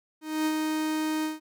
45% pulse tone with ADSR envelope, 311.1 Hz, D#4, in tune, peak -23 dBFS, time 0.21-1.4 s, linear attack 250 ms, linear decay 56 ms, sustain -3 dB, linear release 160 ms, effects none

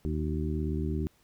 harmonic tone with a mistuned harmonic, 77.6 Hz, D#2, 4 cents flat, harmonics 1 / 2 / 3 / 4 / 5, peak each -31 / -34 / -36 / -37 / -38 dBFS, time 0.05-1.07 s, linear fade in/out 0 ms, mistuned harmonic 5, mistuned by -39 cents, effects pink hiss -66 dBFS RMS until 1.23 s

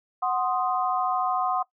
sine chord, C diminished, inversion second, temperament equal, 740 / 1046.5 / 1244.5 Hz, Gb5 / C6 / Eb6, 0 / 0 / 0 cents, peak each -25 / -28 / -29 dBFS, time 0.22-1.63 s, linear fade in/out 10 ms, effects noise-tail reverb RT60 0.1 s tail -19 dB re dry

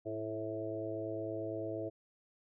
harmonic tone with a mistuned harmonic, 108.8 Hz, A2, 19 cents flat, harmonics 1 / 3 / 4 / 5 / 6, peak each -46 / -41 / -43 / -44 / -42 dBFS, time 0.05-1.9 s, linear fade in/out 20 ms, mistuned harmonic 3, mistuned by +25 cents, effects none

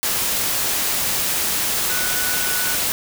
sine tone in noise, 1480 Hz, F#6, in tune, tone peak -27 dBFS, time 1.9-2.75 s, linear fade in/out 0 ms, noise white, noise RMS -21 dBFS, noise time 0.03-2.92 s, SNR -9 dB, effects none

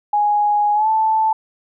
sine tone with pitch glide, 830.6 to 878 Hz, G#5 to A5, 0 to -4 cents, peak -13 dBFS, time 0.13-1.33 s, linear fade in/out 5 ms, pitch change +96 cents, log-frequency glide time 0.74-0.88 s, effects none

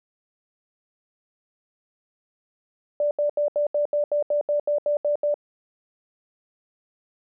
sine tone bursts, 587.3 Hz, D5, in tune, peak -19 dBFS, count 13, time 3-5.342 s, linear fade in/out 2 ms, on 110 ms, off 76 ms, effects none

